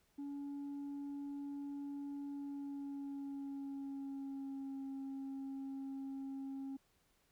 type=tone with pitch glide; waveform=sine; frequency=283.2 to 271 Hz; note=C#4 to C#4; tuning=+37 to -39 cents; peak=-39 dBFS; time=0.18-6.77 s; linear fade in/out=10 ms; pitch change=-76 cents; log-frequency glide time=2.28-4.86 s; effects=tanh soft clip ceiling -41 dBFS + pink hiss -75 dBFS RMS until 7.31 s